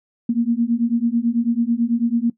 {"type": "beating tone pair", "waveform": "sine", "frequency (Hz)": [229.7, 238.8], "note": ["A#3", "A#3"], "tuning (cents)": [-25, 42], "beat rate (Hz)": 9.1, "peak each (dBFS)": -19, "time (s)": [0.29, 2.3], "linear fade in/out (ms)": 5, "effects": ["noise-tail reverb RT60 0.1 s tail -19 dB re dry"]}